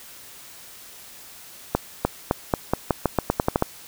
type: accelerating click train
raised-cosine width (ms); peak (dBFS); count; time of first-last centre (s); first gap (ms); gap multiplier
1; -4; 13; 1.75-3.624; 300; 0.87
effects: white hiss -44 dBFS RMS until 3.87 s